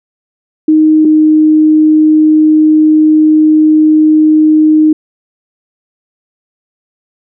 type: tone pair in turn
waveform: sine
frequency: 311.1 / 309.5 Hz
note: D#4 / D#4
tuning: 0 / -9 cents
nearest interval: unison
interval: 9 cents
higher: first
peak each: -3 dBFS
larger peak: neither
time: 0.68-1.05 / 1.05-4.93 s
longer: second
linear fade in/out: 5 ms
effects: none